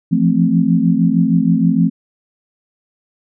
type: chord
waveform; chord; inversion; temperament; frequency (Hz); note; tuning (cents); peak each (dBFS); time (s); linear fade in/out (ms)
sine; F major seventh; third; equal with one note detuned; 168.18 / 174.61 / 220 / 261.6; E3 / F3 / A3 / C4; +35 / 0 / 0 / 0; -16; 0.11-1.9; 20
effects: none